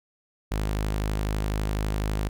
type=tone; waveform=sawtooth; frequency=52 Hz; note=G#1; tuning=3 cents sharp; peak=-21 dBFS; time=0.51-2.29 s; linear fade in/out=10 ms; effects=none